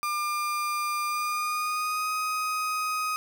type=tone with pitch glide; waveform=35% pulse; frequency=1200 to 1254.6 Hz; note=D6 to D#6; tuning=+37 to +14 cents; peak=-25 dBFS; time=0.03-3.16 s; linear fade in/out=0 ms; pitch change=+77 cents; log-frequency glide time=1.08-2.1 s; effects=none